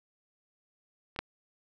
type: clicks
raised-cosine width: 0.3 ms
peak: -29 / -15 dBFS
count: 2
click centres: 1.162 / 1.19 s
effects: none